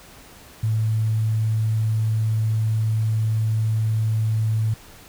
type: tone with quantisation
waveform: sine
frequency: 110 Hz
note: A2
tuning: in tune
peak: -18 dBFS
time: 0.63-4.74 s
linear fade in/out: 5 ms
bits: 8
effects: pink hiss -46 dBFS RMS until 5.08 s